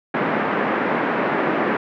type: band-pass noise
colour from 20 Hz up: pink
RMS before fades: -21 dBFS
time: 0.14-1.77 s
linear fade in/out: 5 ms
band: 200 to 2000 Hz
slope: 24 dB/octave
effects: none